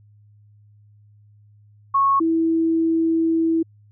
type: tone pair in turn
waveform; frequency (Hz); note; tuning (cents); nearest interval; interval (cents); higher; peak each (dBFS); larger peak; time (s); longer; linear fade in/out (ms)
sine; 1100 / 327; C#6 / E4; -14 / -14; octave + major sixth; 2100; first; -14 / -16; first; 1.94-2.2 / 2.2-3.63; second; 10
effects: added 104 Hz sine -49 dBFS peak until 3.91 s